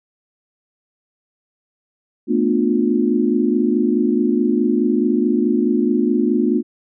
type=chord; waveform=sine; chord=B half-diminished seventh; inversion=third; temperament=just; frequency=222.2 / 246.9 / 296.3 / 355.6 Hz; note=A3 / B3 / D4 / F4; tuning=+17 / 0 / +15 / +31 cents; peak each=-19 / -19 / -20 / -20 dBFS; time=2.27-6.63 s; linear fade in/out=50 ms; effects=none